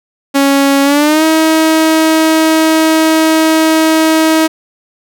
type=tone with pitch glide; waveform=sawtooth; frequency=277.2 to 318.4 Hz; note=C#4 to D#4; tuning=0 to +40 cents; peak=-3 dBFS; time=0.34-4.48 s; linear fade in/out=20 ms; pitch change=+240 cents; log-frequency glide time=0.83-1.24 s; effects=none